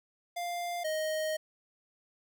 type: tone pair in turn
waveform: square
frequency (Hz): 698.5 / 624.3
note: F5 / D#5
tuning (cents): 0 / +6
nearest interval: major second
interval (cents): 194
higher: first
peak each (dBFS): -34 / -31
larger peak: second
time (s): 0.36-0.84 / 0.84-1.37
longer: second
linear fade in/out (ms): 10
effects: 12-bit